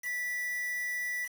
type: tone with quantisation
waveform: triangle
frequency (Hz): 1964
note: B6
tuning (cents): -10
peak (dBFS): -30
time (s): 0.02-1.29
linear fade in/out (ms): 50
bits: 7
effects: none